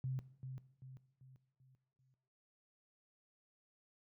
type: tone with echo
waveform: sine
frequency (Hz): 130.81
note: C3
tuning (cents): 0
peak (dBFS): -36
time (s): 0.04-0.19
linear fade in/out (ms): 0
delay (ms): 390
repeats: 5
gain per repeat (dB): -7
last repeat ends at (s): 2.14
effects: noise-tail reverb RT60 0.8 s tail -17 dB re dry + high-pass 80 Hz 12 dB/octave